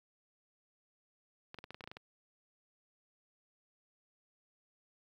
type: clicks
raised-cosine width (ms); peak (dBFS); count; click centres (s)
0.3; -30; 10; 1.544 / 1.587 / 1.641 / 1.706 / 1.745 / 1.808 / 1.84 / 1.875 / 1.915 / 1.969
effects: high-pass 60 Hz 12 dB/octave + 11-bit